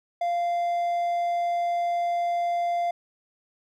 triangle tone, 694 Hz, F5, 11 cents flat, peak -21 dBFS, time 0.21-2.91 s, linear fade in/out 5 ms, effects none

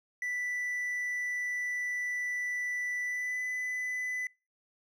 triangle tone with pitch glide, 1975.5 to 2001 Hz, B6 to B6, 0 to +22 cents, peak -30 dBFS, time 0.22-4.27 s, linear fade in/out 2 ms, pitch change +22 cents, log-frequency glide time 3.03-3.41 s, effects noise-tail reverb RT60 0.3 s tail -25 dB re dry

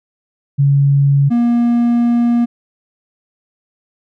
sine / triangle tone pair in turn, 140.3 / 237.5 Hz, C#3 / A#3, +21 / +33 cents, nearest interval major sixth, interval 912 cents, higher second, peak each -8 dBFS, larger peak neither, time 0.58-1.3 / 1.3-2.46 s, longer second, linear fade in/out 20 ms, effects none

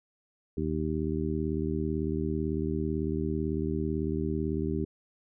harmonic tone, 78 Hz, D#2, 5 cents sharp, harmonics 1 / 2 / 3 / 4 / 5, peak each -34 / -34 / -34 / -34 / -34 dBFS, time 0.57-4.85 s, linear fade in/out 5 ms, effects none

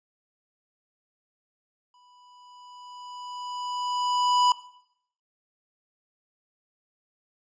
square tone with exponential growth, 987.8 Hz, B5, in tune, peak -18 dBFS, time 1.94-4.52 s, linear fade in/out 2 ms, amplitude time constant 560 ms, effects noise-tail reverb RT60 0.7 s tail -17 dB re dry + resampled to 16000 Hz

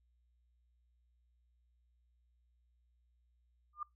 sine tone with exponential growth, 1200 Hz, D6, 37 cents sharp, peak -34 dBFS, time 3.73-3.83 s, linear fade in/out 5 ms, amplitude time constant 20 ms, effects noise-tail reverb RT60 0.2 s tail -24 dB re dry + added 60 Hz sine -70 dBFS peak until 3.95 s

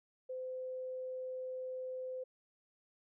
sine tone, 513 Hz, C5, 34 cents flat, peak -39 dBFS, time 0.29-2.24 s, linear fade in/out 10 ms, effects none

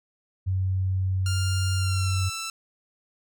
sine tone, 94.1 Hz, F#2, 30 cents sharp, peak -22 dBFS, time 0.46-2.3 s, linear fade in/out 20 ms
10% pulse tone with pitch glide, 1400 to 1329.8 Hz, F6 to E6, +4 to +15 cents, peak -22 dBFS, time 1.26-2.5 s, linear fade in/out 2 ms, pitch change -89 cents, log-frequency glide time 1.76-2.22 s
effects none

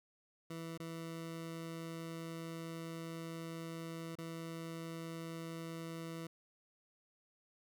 20% pulse tone with dropouts, 164.6 Hz, E3, 2 cents flat, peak -38 dBFS, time 0.5-6.27 s, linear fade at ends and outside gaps 5 ms, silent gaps 0.776-0.799 / 4.154-4.184 s, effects none

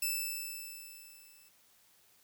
5% pulse tone with level ramp, 2637 Hz, E7, in tune, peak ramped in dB -21 to -51 dBFS, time 0.02-1.49 s, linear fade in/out 5 ms, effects white hiss -66 dBFS RMS until 2.23 s

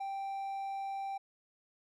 triangle tone, 784 Hz, G5, in tune, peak -34 dBFS, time 0-1.18 s, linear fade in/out 10 ms, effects none

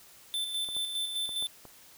square tone with tremolo, 3536 Hz, A7, 8 cents sharp, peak -30 dBFS, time 0.34-1.47 s, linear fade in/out 0 ms, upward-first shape square, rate 4.9 Hz, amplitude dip 45%
clicks, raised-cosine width 1 ms, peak -33 dBFS, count 5, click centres 0.688 / 0.766 / 1.292 / 1.425 / 1.653 s
effects white hiss -55 dBFS RMS until 1.97 s

